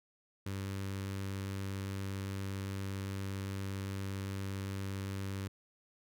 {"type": "tone with notch filter", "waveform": "sawtooth", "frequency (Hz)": 97.5, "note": "G2", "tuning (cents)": -9, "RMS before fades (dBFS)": -39, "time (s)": [0.46, 5.48], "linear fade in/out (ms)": 5, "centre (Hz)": 720, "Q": 1.5, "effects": []}